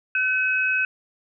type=tone pair together; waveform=sine; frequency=1519 / 2555 Hz; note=F#6 / D#7; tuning=+45 / +45 cents; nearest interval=major sixth; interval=900 cents; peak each=-22 dBFS; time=0.15-0.85 s; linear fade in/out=2 ms; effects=none